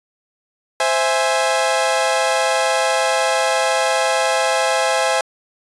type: chord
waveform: sawtooth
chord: C augmented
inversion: none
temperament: equal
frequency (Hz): 523.3 / 659.3 / 830.6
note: C5 / E5 / G#5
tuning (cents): 0 / 0 / 0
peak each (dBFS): -16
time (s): 0.8-5.21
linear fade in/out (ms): 2
effects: resampled to 24000 Hz